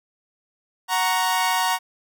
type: chord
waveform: sawtooth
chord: F# major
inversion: none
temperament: equal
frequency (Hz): 740 / 932.3 / 1108.7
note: F#5 / A#5 / C#6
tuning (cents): 0 / 0 / 0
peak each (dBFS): -21 / -18 / -23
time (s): 0.88-1.79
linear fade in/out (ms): 50
effects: none